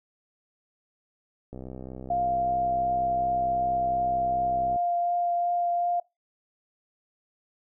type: click train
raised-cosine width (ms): 2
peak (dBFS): -26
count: 209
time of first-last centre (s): 1.53-4.76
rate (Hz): 64.4
type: tone with vibrato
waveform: sine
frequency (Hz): 698.5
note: F5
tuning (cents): 0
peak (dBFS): -23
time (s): 2.1-6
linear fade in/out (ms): 5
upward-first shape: triangle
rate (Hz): 2.7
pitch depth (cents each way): 10
effects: noise-tail reverb RT60 0.2 s tail -22 dB re dry